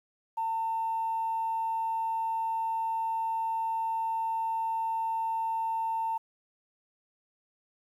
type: tone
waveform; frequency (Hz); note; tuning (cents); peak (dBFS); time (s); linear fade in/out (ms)
sine; 900; A5; +39; -27; 0.37-6.18; 10
effects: tanh soft clip ceiling -23 dBFS + 10-bit